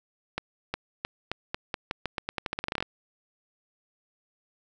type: accelerating click train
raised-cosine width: 0.3 ms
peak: -13 dBFS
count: 21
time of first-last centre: 0.38-2.825 s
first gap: 360 ms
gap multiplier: 0.86
effects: none